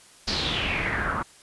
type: noise with low-pass filter sweep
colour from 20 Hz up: pink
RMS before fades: -27 dBFS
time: 0.27-1.23 s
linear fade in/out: 10 ms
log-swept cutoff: 4900 to 1200 Hz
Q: 4.9
effects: white hiss -52 dBFS RMS until 1.42 s + resampled to 24000 Hz